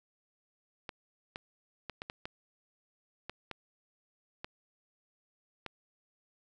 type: clicks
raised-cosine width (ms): 0.3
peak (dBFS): -23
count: 10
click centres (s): 0.892 / 1.359 / 1.897 / 2.019 / 2.099 / 2.255 / 3.296 / 3.513 / 4.445 / 5.663
effects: none